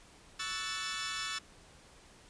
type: chord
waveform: 15% pulse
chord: F# minor seventh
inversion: second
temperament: equal with one note detuned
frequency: 1119 / 1318.5 / 1480 / 1760 Hz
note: C#6 / E6 / F#6 / A6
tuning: +16 / 0 / 0 / 0 cents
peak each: -37 / -34 / -37 / -33 dBFS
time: 0.39-1.39 s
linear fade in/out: 10 ms
effects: pink hiss -58 dBFS RMS until 2.29 s + resampled to 22050 Hz